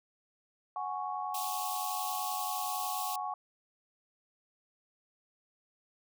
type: chord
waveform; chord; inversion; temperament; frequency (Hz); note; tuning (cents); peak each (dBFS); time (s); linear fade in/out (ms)
sine; F# suspended second; none; equal; 740 / 830.6 / 1108.7; F#5 / G#5 / C#6; 0 / 0 / 0; -38; 0.76-3.34; 2
type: high-pass noise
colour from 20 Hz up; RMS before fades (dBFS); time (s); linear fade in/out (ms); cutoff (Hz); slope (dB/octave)
white; -40; 1.34-3.16; 5; 2500; 96
effects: none